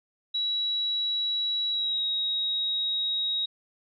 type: tone with pitch glide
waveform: sine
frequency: 3900 to 3796 Hz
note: B7 to A#7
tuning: -23 to +31 cents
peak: -25 dBFS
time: 0.34-3.46 s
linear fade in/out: 10 ms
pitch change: -46 cents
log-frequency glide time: 1.7-2.05 s
effects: none